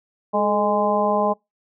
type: harmonic tone with a mistuned harmonic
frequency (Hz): 206.6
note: G#3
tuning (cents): -9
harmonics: 1 / 2 / 3 / 4 / 5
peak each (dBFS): -25 / -25 / -21 / -23 / -24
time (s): 0.33-1.34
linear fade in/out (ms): 20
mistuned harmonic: 2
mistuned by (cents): +64
effects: noise-tail reverb RT60 0.2 s tail -26 dB re dry